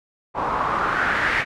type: noise with low-pass filter sweep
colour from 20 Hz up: white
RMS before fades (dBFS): -22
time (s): 0.34-1.45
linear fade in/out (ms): 50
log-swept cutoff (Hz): 920 to 2000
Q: 3.9
effects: none